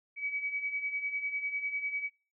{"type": "beating tone pair", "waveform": "sine", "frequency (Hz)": [2268, 2278], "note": ["C#7", "C#7"], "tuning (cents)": [39, 47], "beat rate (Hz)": 10, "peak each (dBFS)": [-39, -33], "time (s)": [0.16, 2.1], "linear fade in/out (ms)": 50, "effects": ["noise-tail reverb RT60 0.4 s tail -25 dB re dry"]}